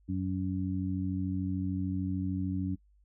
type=harmonic tone; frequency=93.4 Hz; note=F#2; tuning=17 cents sharp; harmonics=1 / 2 / 3; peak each=-34 / -34 / -34 dBFS; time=0.08-2.76 s; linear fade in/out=20 ms; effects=noise-tail reverb RT60 0.1 s tail -26 dB re dry + added 50 Hz sine -61 dBFS peak until 3.04 s